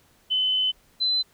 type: tone pair in turn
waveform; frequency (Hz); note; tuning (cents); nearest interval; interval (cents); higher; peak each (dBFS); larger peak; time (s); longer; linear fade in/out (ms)
sine; 3033 / 4049; F#7 / B7; +42 / +42; perfect fourth; 500; second; -20; neither; 0.3-0.72 / 1-1.23; first; 20
effects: pink hiss -60 dBFS RMS until 1.33 s